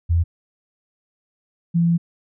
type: tone pair in turn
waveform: sine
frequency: 84.5 / 169.39 Hz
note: E2 / E3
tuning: +43 / +47 cents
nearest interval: octave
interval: 1204 cents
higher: second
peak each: -14 dBFS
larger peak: neither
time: 0.09-0.24 / 1.74-1.98 s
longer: second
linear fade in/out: 20 ms
effects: none